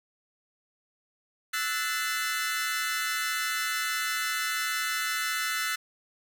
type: chord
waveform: sawtooth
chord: F# half-diminished seventh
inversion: third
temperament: equal with one note detuned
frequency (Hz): 1318.5 / 1480 / 1760 / 2045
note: E6 / F#6 / A6 / C7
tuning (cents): 0 / 0 / 0 / -40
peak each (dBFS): -30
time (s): 1.53-5.76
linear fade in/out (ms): 10
effects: none